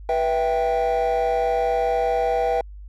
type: chord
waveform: triangle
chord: E minor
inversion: second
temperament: equal with one note detuned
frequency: 487.9 / 659.3 / 784 Hz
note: B4 / E5 / G5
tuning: -21 / 0 / 0 cents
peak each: -20 / -21 / -20 dBFS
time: 0.09-2.61 s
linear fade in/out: 2 ms
effects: tanh soft clip ceiling -12 dBFS + added 50 Hz sine -36 dBFS peak until 2.88 s